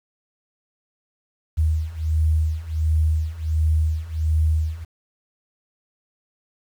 sine beating tone pair, 77.78 / 79.18 Hz, D#2 / D#2, 0 / +31 cents, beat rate 1.4 Hz, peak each -22 / -20 dBFS, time 1.57-4.85 s, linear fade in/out 20 ms, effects 8-bit

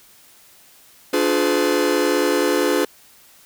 45% pulse chord, D diminished seventh, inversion none, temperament just, 293.7 / 352.4 / 422.9 / 507.5 Hz, D4 / F4 / Ab4 / Cb5, 0 / +16 / +31 / +47 cents, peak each -22 dBFS, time 1.13-2.85 s, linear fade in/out 5 ms, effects white hiss -50 dBFS RMS until 3.45 s

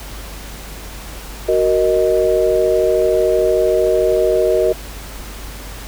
sine chord, D# minor, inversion first, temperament just, 373.4 / 466.7 / 622.3 Hz, F#4 / A#4 / D#5, +16 / +2 / 0 cents, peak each -16 dBFS, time 1.48-4.73 s, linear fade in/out 10 ms, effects added 50 Hz sine -31 dBFS peak until 5.87 s + pink hiss -34 dBFS RMS until 5.87 s

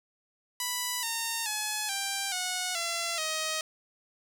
5% pulse tone with pitch steps, 987.8 / 916.3 / 850.1 / 788.6 / 731.5 / 678.6 / 629.5 Hz, B5 / A#5 / G#5 / G5 / F#5 / F5 / D#5, 0 / -30 / +40 / +10 / -20 / -50 / +20 cents, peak -18 dBFS, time 0.6-3.61 s, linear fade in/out 2 ms, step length 430 ms, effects none

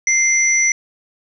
sine tone pair together, 2093 / 5920 Hz, C7 / F#8, 0 / 0 cents, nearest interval octave + tritone, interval 1800 cents, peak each -15 dBFS, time 0.07-0.72 s, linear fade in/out 2 ms, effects none

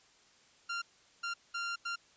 sawtooth tone bursts at uneven times, 1387 Hz, F6, 12 cents flat, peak -31 dBFS, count 4, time 0.69-0.82 / 1.23-1.34 / 1.54-1.76 / 1.85-1.96 s, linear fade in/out 10 ms, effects white hiss -64 dBFS RMS until 2.16 s + resampled to 16000 Hz

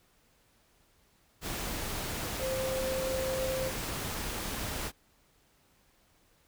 sine tone in noise, 524 Hz, C5, 2 cents sharp, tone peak -31 dBFS, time 2.39-3.72 s, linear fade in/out 50 ms, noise pink, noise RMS -36 dBFS, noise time 1.41-4.92 s, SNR +2 dB, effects pink hiss -67 dBFS RMS until 6.47 s

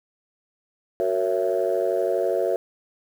sine chord, F# dominant seventh, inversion none, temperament just, 370 / 462.5 / 555 / 666 Hz, F#4 / A#4 / C#5 / E5, 0 / -14 / +2 / +18 cents, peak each -25 dBFS, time 1-2.56 s, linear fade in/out 0 ms, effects tanh soft clip ceiling -12 dBFS + 8-bit

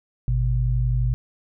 sine tone pair together, 52.05 / 123.8 Hz, G#1 / B2, +5 / +5 cents, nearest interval octave + minor third, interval 1500 cents, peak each -21 dBFS, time 0.28-1.14 s, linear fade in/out 0 ms, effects none

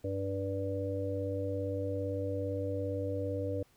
harmonic tone, 97.6 Hz, G2, 7 cents flat, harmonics 1 / 3 / 5 / 6, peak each -36 / -39 / -36 / -40 dBFS, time 0.04-3.63 s, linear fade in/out 5 ms, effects pink hiss -67 dBFS RMS until 3.76 s

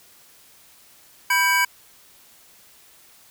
square tone cluster, 988 / 1582 / 2268 Hz, B5 / G6 / C#7, 0 / +15 / +39 cents, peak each -22 dBFS, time 1.3-1.65 s, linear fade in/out 5 ms, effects white hiss -52 dBFS RMS until 3.3 s

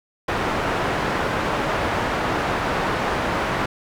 white low-pass noise, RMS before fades -23 dBFS, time 0.28-3.66 s, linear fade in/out 5 ms, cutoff 1300 Hz, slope 12 dB/octave, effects none

